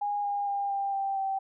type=tone with pitch steps; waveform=sine; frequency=820 / 811 / 802.2 / 793.4 / 784.8 / 776.2 Hz; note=G#5 / G#5 / G5 / G5 / G5 / G5; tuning=-22 / -41 / +40 / +21 / +2 / -17 cents; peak=-27 dBFS; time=0.01-1.39 s; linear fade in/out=10 ms; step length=230 ms; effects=none